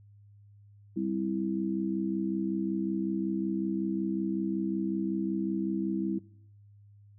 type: chord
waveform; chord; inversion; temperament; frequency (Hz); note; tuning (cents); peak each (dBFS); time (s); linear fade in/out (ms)
sine; C major; second; just; 196.22 / 261.6 / 327; G3 / C4 / E4; +2 / 0 / -14; -32 / -36 / -31; 0.96-6.19; 10
effects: noise-tail reverb RT60 0.7 s tail -22 dB re dry + added 102 Hz sine -53 dBFS peak until 7.18 s

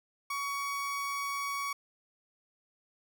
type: tone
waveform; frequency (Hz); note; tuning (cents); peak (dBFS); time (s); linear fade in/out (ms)
30% pulse; 1124; C#6; +24; -30; 0.3-1.73; 5
effects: none

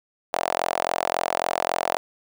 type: tone with high-pass filter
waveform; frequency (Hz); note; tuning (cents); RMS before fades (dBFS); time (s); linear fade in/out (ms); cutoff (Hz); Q
sawtooth; 43.65; F1; 0; -25; 0.33-1.97; 0; 690; 3.8
effects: none

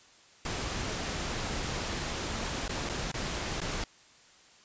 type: noise with dropouts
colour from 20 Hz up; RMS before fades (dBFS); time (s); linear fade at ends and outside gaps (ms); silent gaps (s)
pink; -34; 0.45-3.84; 2; 2.68-2.693 / 2.891-2.896 / 3.117-3.141 / 3.604-3.615
effects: white hiss -58 dBFS RMS until 4.64 s + resampled to 16000 Hz

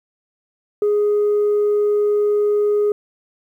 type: tone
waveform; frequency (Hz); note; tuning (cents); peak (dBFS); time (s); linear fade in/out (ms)
sine; 415.3; G#4; 0; -12; 0.82-2.92; 2
effects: tanh soft clip ceiling -12 dBFS + 9-bit

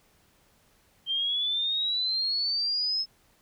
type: exponential sweep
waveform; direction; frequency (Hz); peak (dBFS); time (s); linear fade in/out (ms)
sine; up; 3136 to 5230; -25; 1.06-3.06; 50
effects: pink hiss -64 dBFS RMS until 3.41 s

